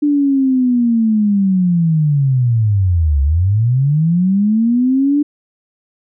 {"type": "linear two-way sweep", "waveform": "sine", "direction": "down then up", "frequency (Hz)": [296.2, 67.4, 296.2], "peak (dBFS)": -10, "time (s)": [0.02, 5.23], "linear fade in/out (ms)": 10, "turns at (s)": 3.22, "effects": []}